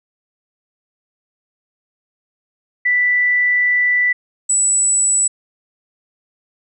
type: tone pair in turn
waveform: sine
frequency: 1975.5 / 7902 Hz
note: B6 / B8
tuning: 0 / 0 cents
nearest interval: 2 octaves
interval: 2400 cents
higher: second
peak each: -12 dBFS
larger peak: neither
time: 2.85-4.13 / 4.49-5.28 s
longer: first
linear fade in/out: 10 ms
effects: none